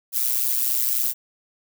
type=noise with amplitude modulation; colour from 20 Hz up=violet; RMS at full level=-19 dBFS; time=0.12-1.14 s; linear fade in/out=50 ms; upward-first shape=sine; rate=124 Hz; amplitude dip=75%; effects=none